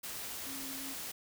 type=tone in noise; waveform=sine; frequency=270.4 Hz; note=C#4; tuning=43 cents flat; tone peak=-46 dBFS; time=0.46-0.94 s; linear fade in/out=10 ms; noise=white; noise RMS=-42 dBFS; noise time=0.03-1.12 s; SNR=-7 dB; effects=none